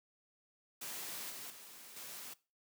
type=noise with level steps; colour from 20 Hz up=white; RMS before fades=-44 / -47 / -54 / -48 dBFS; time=0.81-2.34 s; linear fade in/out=10 ms; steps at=1.3 / 1.5 / 1.96 s; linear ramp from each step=5 ms; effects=noise-tail reverb RT60 0.3 s tail -19 dB re dry + high-pass 150 Hz 12 dB/octave